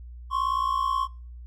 triangle tone pair together, 1049.9 / 1108.7 Hz, C6 / C#6, +6 / 0 cents, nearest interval minor second, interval 94 cents, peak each -24 dBFS, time 0.3-1.08 s, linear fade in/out 50 ms, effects noise-tail reverb RT60 0.5 s tail -26 dB re dry + added 60 Hz sine -39 dBFS peak until 1.46 s

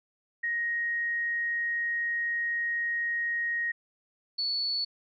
sine tone pair in turn, 1876 / 4436 Hz, A#6 / C#8, +11 / 0 cents, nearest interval octave + minor third, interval 1489 cents, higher second, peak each -27 dBFS, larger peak neither, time 0.43-3.72 / 4.38-4.85 s, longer first, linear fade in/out 10 ms, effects none

